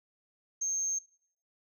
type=tone; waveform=sine; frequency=6390 Hz; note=G8; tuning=32 cents sharp; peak=-28 dBFS; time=0.61-0.99 s; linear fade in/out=10 ms; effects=noise-tail reverb RT60 0.7 s tail -24 dB re dry + tanh soft clip ceiling -24 dBFS